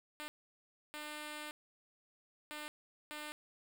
5% pulse tone bursts at uneven times, 300.6 Hz, D4, 40 cents sharp, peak -32 dBFS, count 4, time 0.2-0.28 / 0.94-1.51 / 2.51-2.68 / 3.11-3.32 s, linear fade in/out 0 ms, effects 11-bit

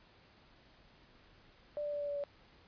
sine tone with pitch steps, 590 / 586.3 / 582.5 / 578.9 / 575.2 / 571.6 Hz, D5 / D5 / D5 / D5 / D5 / D5, +8 / -3 / -14 / -25 / -36 / -47 cents, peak -35 dBFS, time 1.77-2.238 s, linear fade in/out 0 ms, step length 78 ms, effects pink hiss -63 dBFS RMS until 2.67 s + resampled to 11025 Hz

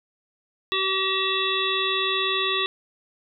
harmonic tone, 382.1 Hz, G4, 44 cents flat, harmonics 1 / 3 / 5 / 7 / 9 / 10, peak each -29 / -28 / -31 / -29 / -27 / -29 dBFS, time 0.72-2.66 s, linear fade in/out 0 ms, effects none

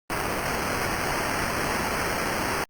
violet noise with sample-and-hold, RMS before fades -27 dBFS, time 0.1-2.64 s, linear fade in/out 0 ms, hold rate 3675 Hz, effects Opus 32 kbps

